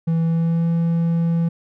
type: tone with pitch glide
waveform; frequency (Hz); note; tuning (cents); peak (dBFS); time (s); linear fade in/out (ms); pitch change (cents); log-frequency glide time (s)
triangle; 164.5 to 167.38; E3 to E3; -3 to +27; -14; 0.07-1.49; 10; +30; 0.23-0.68
effects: none

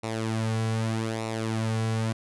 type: tone with flanger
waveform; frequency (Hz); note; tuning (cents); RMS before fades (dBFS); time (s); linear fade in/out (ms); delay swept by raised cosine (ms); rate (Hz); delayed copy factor
sawtooth; 111.7; A2; +27; -28; 0.03-2.13; 10; 0.62 to 3.32; 0.82; -0.65
effects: resampled to 24000 Hz

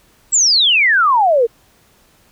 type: exponential sweep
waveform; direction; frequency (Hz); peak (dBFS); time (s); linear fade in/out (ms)
sine; down; 7900 to 440; -9; 0.32-1.47; 20
effects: pink hiss -53 dBFS RMS until 2.31 s

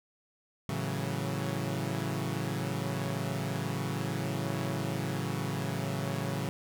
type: chord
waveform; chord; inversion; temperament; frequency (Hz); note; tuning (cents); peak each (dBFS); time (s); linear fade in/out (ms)
sawtooth; F# minor seventh; first; equal; 110 / 138.59 / 164.81 / 185; A2 / C#3 / E3 / F#3; 0 / 0 / 0 / 0; -33 / -31 / -34 / -34; 0.69-6.49; 0
effects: none

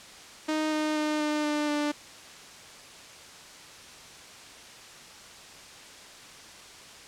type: tone with pitch steps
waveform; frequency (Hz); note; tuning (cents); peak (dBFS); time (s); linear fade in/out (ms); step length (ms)
sawtooth; 310 / 307 / 304 / 301 / 298.1 / 295.1; D#4 / D#4 / D#4 / D4 / D4 / D4; -6 / -23 / -40 / +43 / +26 / +8; -22; 0.48-1.92; 10; 240
effects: white hiss -47 dBFS RMS until 7.07 s + low-pass 7000 Hz 12 dB/octave

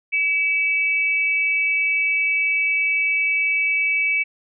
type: tone pair together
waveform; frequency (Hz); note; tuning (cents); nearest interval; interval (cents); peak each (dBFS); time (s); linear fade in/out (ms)
sine; 2285 / 2637; D7 / E7; -48 / 0; major second; 248; -18 / -24; 0.12-4.24; 20
effects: none

